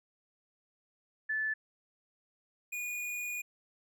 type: tone pair in turn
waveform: sine / square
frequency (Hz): 1743 / 2449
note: A6 / D#7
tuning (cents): -17 / -28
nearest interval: tritone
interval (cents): 589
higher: second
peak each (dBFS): -30 / -36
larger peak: first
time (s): 1.29-1.54 / 2.72-3.42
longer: second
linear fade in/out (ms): 10
effects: none